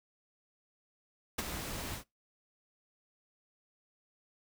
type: noise with ADSR envelope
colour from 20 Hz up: pink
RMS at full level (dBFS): -31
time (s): 1.38-2.04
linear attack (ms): 9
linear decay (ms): 23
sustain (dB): -9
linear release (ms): 99
effects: noise-tail reverb RT60 0.2 s tail -23 dB re dry